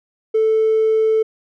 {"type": "tone with hard clipping", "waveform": "sine", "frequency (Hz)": 440, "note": "A4", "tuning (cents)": 0, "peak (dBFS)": -13, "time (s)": [0.34, 1.23], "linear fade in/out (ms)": 10, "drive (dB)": 1, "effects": []}